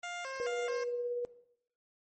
15% pulse tone with vibrato, 612 Hz, D#5, 29 cents flat, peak -32 dBFS, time 0.03-0.84 s, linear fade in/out 5 ms, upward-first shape square, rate 2.3 Hz, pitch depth 240 cents each way
sine tone with tremolo, 484.2 Hz, B4, 34 cents flat, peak -31 dBFS, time 0.4-1.25 s, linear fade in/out 0 ms, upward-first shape triangle, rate 17 Hz, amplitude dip 35%
effects noise-tail reverb RT60 0.7 s tail -17 dB re dry + MP3 32 kbps

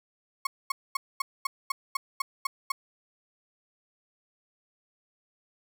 35% pulse tone bursts, 1093 Hz, C#6, 25 cents flat, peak -23 dBFS, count 10, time 0.45-2.72 s, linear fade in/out 5 ms, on 20 ms, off 230 ms, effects none

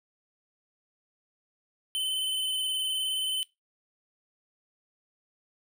square tone with vibrato, 3049 Hz, G7, 49 cents flat, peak -28 dBFS, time 1.95-3.43 s, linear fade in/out 0 ms, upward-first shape triangle, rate 19 Hz, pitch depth 26 cents each way, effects noise-tail reverb RT60 0.2 s tail -21 dB re dry

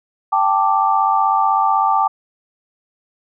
sine chord, G suspended second, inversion none, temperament equal, 784 / 880 / 1174.7 Hz, G5 / A5 / D6, 0 / 0 / 0 cents, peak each -17 dBFS, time 0.32-2.08 s, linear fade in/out 10 ms, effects none

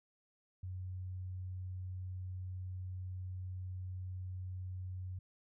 sine tone, 92.2 Hz, F#2, 6 cents flat, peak -40 dBFS, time 0.63-5.19 s, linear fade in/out 5 ms, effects none

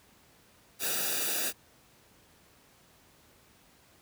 white noise with comb filter, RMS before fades -31 dBFS, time 0.79-1.53 s, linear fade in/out 50 ms, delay 0.94 ms, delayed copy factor -0.8, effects pink hiss -61 dBFS RMS until 4.01 s + high-pass 60 Hz 12 dB/octave

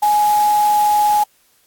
sine tone in noise, 837 Hz, G#5, 13 cents sharp, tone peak -11 dBFS, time 0.02-1.24 s, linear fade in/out 10 ms, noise white, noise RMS -29 dBFS, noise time 0.02-1.24 s, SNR +15 dB, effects white hiss -57 dBFS RMS until 1.66 s + AAC 64 kbps

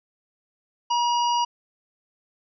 harmonic tone, 957 Hz, A#5, 45 cents sharp, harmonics 1 / 3 / 5 / 6, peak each -20 / -30 / -34 / -36 dBFS, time 0.9-1.45 s, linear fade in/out 10 ms, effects none

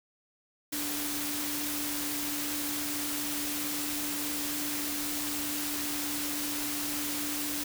sine tone in noise, 293.7 Hz, D4, in tune, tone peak -37 dBFS, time 0.72-7.64 s, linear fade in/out 10 ms, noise white, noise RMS -34 dBFS, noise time 0.72-7.64 s, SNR -6 dB, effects none

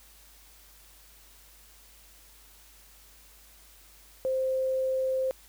sine tone, 523.3 Hz, C5, in tune, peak -25 dBFS, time 4.25-5.31 s, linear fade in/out 0 ms, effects added 50 Hz sine -58 dBFS peak until 5.48 s + white hiss -56 dBFS RMS until 5.48 s

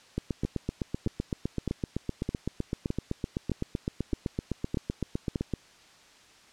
two click trains, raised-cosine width 3 ms, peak -16 / -16 dBFS, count 43 / 9, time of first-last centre 0.18-5.537 / 0.45-5.358 s, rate 7.84 / 1.63 Hz, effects white hiss -56 dBFS RMS until 6.52 s + low-pass 6000 Hz 12 dB/octave

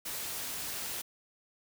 white noise, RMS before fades -38 dBFS, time 0.05-1.02 s, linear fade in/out 10 ms, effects none

